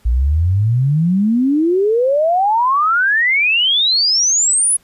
sine exponential sweep, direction up, 55.6 to 10548 Hz, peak -11 dBFS, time 0.05-4.77 s, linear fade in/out 10 ms, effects pink hiss -54 dBFS RMS until 4.83 s + resampled to 32000 Hz

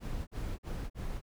brown noise bursts, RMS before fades -37 dBFS, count 4, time 0-1.215 s, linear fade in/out 50 ms, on 270 ms, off 45 ms, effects none

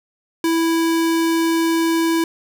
square tone, 329.6 Hz, E4, in tune, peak -16 dBFS, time 0.44-2.24 s, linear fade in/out 2 ms, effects none

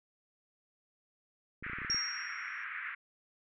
clicks, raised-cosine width 3 ms, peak -34 dBFS, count 9, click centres 1.626 / 1.665 / 1.698 / 1.733 / 1.786 / 1.818 / 1.848 / 1.899 / 1.946 s
white band-pass noise, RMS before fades -41 dBFS, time 1.63-2.95 s, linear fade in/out 10 ms, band 1300 to 2200 Hz, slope 48 dB/octave
sine tone with exponential decay, 5588 Hz, F8, in tune, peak -27 dBFS, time 1.9-2.64 s, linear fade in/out 1 ms, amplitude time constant 160 ms
effects none

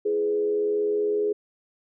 sine tone with frequency modulation, 418.5 Hz, G#4, 13 cents sharp, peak -21 dBFS, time 0.05-1.33 s, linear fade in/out 10 ms, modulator 84.6 Hz, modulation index 0.46, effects none

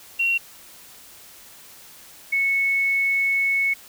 sine tone pair in turn, 2740 / 2205 Hz, F7 / C#7, -34 / -10 cents, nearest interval major third, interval 376 cents, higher first, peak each -18 dBFS, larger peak neither, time 0.19-0.38 / 2.32-3.74 s, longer second, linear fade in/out 10 ms, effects white hiss -46 dBFS RMS until 3.88 s

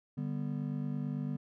triangle chord, G major, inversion second, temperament just, 147 / 196 / 245 Hz, D3 / G3 / B3, +2 / 0 / -14 cents, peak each -34 / -38 / -36 dBFS, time 0.17-1.37 s, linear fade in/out 10 ms, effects none

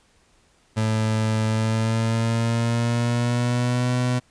30% pulse tone with pitch glide, 109.7 to 124.56 Hz, A2 to B2, -5 to +15 cents, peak -17 dBFS, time 0.76-4.2 s, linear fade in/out 20 ms, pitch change +220 cents, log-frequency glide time 1.46-3.93 s, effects pink hiss -60 dBFS RMS until 4.3 s + resampled to 22050 Hz

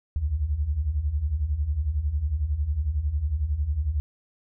sine beating tone pair, 66.4 / 77.4 Hz, C2 / D#2, +26 / -9 cents, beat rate 11 Hz, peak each -29 / -24 dBFS, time 0.16-4 s, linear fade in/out 0 ms, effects none

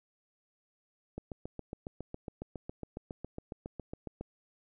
click train, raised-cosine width 2 ms, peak -26 dBFS, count 23, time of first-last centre 1.18-4.21 s, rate 7.26 Hz, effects none

